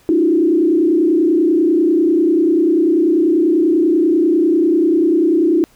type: tone with frequency modulation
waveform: sine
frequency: 330.6 Hz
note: E4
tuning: 5 cents sharp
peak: -10 dBFS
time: 0.09-5.64 s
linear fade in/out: 0 ms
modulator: 30.2 Hz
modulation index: 1.2
effects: pink hiss -52 dBFS RMS until 5.75 s